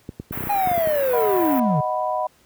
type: clicks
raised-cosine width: 3 ms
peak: -17 dBFS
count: 11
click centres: 0.091 / 0.199 / 0.31 / 0.375 / 0.407 / 0.438 / 0.471 / 0.673 / 0.715 / 0.778 / 0.873 s
type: band-stop noise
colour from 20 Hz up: white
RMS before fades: -30 dBFS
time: 0.32-1.6 s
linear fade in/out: 5 ms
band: 2100 to 14000 Hz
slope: 24 dB/octave
type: linear sweep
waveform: triangle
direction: down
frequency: 830 to 134.3 Hz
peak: -16 dBFS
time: 0.49-1.81 s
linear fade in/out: 10 ms
type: chord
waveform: sine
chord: B major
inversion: first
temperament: equal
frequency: 622.3 / 740 / 987.8 Hz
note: D#5 / F#5 / B5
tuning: 0 / 0 / 0 cents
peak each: -25 / -25 / -25 dBFS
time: 1.13-2.27 s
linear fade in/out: 5 ms
effects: pink hiss -57 dBFS RMS until 2.45 s + high-pass 60 Hz 12 dB/octave